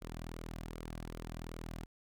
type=tone with flanger; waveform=sawtooth; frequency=40.83 Hz; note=E1; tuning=16 cents flat; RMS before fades=-45 dBFS; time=0.01-1.86 s; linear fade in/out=20 ms; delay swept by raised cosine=1.1 to 2.3 ms; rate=2.6 Hz; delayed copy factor=-0.5; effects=none